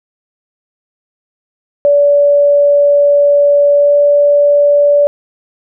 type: tone with pitch glide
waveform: sine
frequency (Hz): 575 to 578.3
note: D5 to D5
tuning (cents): -37 to -27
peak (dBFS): -5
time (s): 1.85-5.07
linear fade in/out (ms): 0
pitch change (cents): +10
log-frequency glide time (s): 3.73-3.95
effects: none

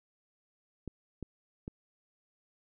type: clicks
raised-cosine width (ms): 3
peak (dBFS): -26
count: 3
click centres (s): 0.877 / 1.227 / 1.679
effects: none

